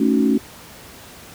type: chord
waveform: sine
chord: D# half-diminished seventh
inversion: second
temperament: equal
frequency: 220 / 277.2 / 311.1 / 370 Hz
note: A3 / C#4 / D#4 / F#4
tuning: 0 / 0 / 0 / 0 cents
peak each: -18 / -17 / -23 / -23 dBFS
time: 0-0.38 s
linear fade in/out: 5 ms
effects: pink hiss -41 dBFS RMS until 1.34 s + high-pass 60 Hz 12 dB/octave